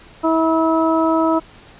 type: harmonic tone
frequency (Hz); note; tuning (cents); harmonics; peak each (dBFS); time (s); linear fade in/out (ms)
323.6; E4; -32; 1 / 2 / 3 / 4; -16 / -19 / -21 / -22; 0.23-1.4; 20
effects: pink hiss -44 dBFS RMS until 1.79 s + resampled to 8000 Hz